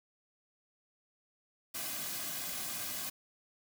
white noise with comb filter, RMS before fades -39 dBFS, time 1.74-3.1 s, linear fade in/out 10 ms, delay 2.2 ms, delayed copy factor -0.65, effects none

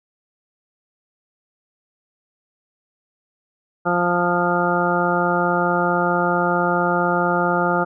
harmonic tone, 175.5 Hz, F3, 9 cents sharp, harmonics 1 / 2 / 3 / 4 / 5 / 7 / 8, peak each -24 / -24 / -24 / -24 / -24 / -24 / -24 dBFS, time 3.85-7.85 s, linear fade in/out 20 ms, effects none

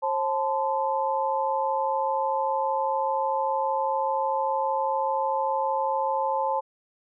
sine tone cluster, 537 / 873 / 1026 Hz, C5 / A5 / C6, +45 / -14 / -34 cents, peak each -28 / -25 / -31 dBFS, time 0.02-6.61 s, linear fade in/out 20 ms, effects none

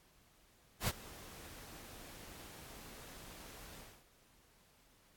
pink noise with ADSR envelope, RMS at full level -33 dBFS, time 0.8-4.05 s, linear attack 78 ms, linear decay 39 ms, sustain -20 dB, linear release 280 ms, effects pink hiss -68 dBFS RMS until 5.16 s + AAC 64 kbps

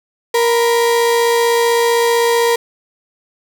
35% pulse tone pair together, 468.2 / 992.1 Hz, A#4 / B5, +8 / +8 cents, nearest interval octave + minor second, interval 1300 cents, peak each -10 / -19 dBFS, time 0.34-2.56 s, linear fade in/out 5 ms, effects none

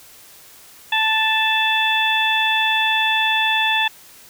harmonic tone with a mistuned harmonic, 880 Hz, A5, in tune, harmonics 1 / 2 / 3 / 4, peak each -21 / -21 / -21 / -21 dBFS, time 0.92-3.88 s, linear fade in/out 5 ms, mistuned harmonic 4, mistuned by -28 cents, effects white hiss -45 dBFS RMS until 4.29 s

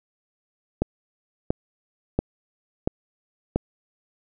click train, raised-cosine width 2 ms, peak -7 dBFS, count 5, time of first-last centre 0.82-3.56 s, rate 1.46 Hz, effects none

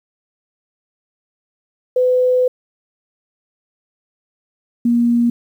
sine tone pair in turn, 504 / 237.2 Hz, B4 / A#3, +35 / +30 cents, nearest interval octave + minor second, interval 1305 cents, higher first, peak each -11 dBFS, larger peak neither, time 1.96-2.48 / 4.85-5.3 s, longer first, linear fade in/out 5 ms, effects 8-bit

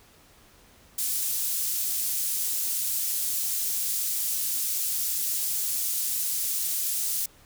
pink high-pass noise, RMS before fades -28 dBFS, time 0.98-7.26 s, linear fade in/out 5 ms, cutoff 8400 Hz, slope 12 dB/octave, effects pink hiss -56 dBFS RMS until 7.45 s

